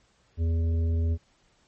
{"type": "harmonic tone", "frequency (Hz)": 82.6, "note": "E2", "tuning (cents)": 4, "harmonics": [1, 3, 5, 7], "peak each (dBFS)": [-22, -37, -41, -49], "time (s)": [0.37, 1.18], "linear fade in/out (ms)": 50, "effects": ["pink hiss -65 dBFS RMS until 1.67 s", "MP3 32 kbps"]}